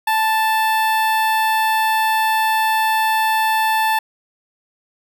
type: tone with notch filter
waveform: sawtooth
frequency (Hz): 880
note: A5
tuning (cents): 0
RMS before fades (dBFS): -17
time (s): 0.07-3.99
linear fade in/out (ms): 5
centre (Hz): 6400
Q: 0.82
effects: none